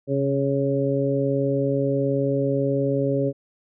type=harmonic tone with a mistuned harmonic; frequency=138.59 Hz; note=C#3; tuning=in tune; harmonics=1 / 2 / 3 / 4; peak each=-25 / -25 / -25 / -25 dBFS; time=0.07-3.33 s; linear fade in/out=50 ms; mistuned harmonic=1; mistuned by=-30 cents; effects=none